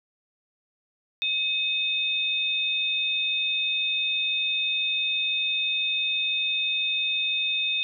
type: tone pair together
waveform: sine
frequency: 2553 / 3623 Hz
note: D#7 / A7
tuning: +44 / +50 cents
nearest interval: tritone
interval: 606 cents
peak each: -27 / -25 dBFS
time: 1.22-7.83 s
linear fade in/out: 0 ms
effects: none